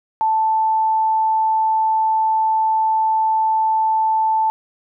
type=tone; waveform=sine; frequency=880 Hz; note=A5; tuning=in tune; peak=-14 dBFS; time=0.21-4.5 s; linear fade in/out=0 ms; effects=none